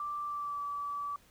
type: tone with pitch glide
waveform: sine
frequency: 1174.7 to 1151.9 Hz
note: D6 to D6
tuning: 0 to -34 cents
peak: -34 dBFS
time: 0-1.16 s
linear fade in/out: 2 ms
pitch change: -34 cents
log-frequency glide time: 0.26-0.62 s
effects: pink hiss -63 dBFS RMS until 1.3 s